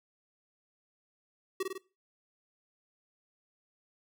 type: tone with echo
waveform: square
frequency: 380 Hz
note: F#4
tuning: 46 cents sharp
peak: -30 dBFS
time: 1.6-1.63 s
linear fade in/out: 5 ms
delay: 50 ms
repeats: 3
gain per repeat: -3 dB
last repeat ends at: 1.78 s
effects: noise-tail reverb RT60 0.3 s tail -19 dB re dry